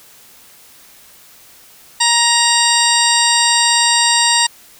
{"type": "harmonic tone", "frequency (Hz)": 939, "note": "A#5", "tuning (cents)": 12, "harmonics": [1, 2, 3, 4, 5, 6, 8, 9], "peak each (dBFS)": [-17, -19, -21, -18, -18, -22, -19, -19], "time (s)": [2, 4.47], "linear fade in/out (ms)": 10, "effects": ["white hiss -44 dBFS RMS until 4.79 s"]}